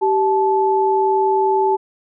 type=tone pair together; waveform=sine; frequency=387.3 / 869.5 Hz; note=G4 / A5; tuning=-21 / -21 cents; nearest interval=octave + major second; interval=1400 cents; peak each=-16 dBFS; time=0.01-1.77 s; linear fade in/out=20 ms; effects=none